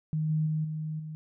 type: tone with level steps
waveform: sine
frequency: 155.56 Hz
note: D#3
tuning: in tune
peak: -26 / -24 / -26 / -31 / -36 dBFS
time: 0.13-1.15 s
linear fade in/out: 0 ms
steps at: 0.29 / 0.46 / 0.64 / 0.99 s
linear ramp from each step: 10 ms
effects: none